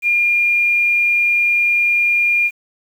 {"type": "tone with quantisation", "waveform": "sine", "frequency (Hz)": 2410, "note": "D7", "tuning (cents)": 44, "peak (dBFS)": -12, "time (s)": [0.02, 2.51], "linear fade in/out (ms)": 50, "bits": 7, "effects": []}